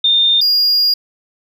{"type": "tone pair in turn", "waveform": ["sine", "triangle"], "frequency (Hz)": [3626, 4840], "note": ["A#7", "D#8"], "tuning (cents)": [-49, -49], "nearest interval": "perfect fourth", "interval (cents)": 500, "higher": "second", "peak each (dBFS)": -9, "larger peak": "neither", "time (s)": [[0.04, 0.41], [0.41, 0.94]], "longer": "second", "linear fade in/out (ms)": 5, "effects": []}